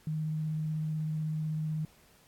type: tone with vibrato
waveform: sine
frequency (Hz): 155.56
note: D#3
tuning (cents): 0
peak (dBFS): -30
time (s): 0.07-1.85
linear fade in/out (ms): 2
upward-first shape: sine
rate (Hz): 16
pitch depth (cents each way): 12
effects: pink hiss -62 dBFS RMS until 2.27 s + AAC 64 kbps